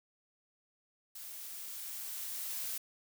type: noise with level ramp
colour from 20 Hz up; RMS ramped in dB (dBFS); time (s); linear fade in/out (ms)
blue; -47 to -38; 1.15-2.78; 5
effects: none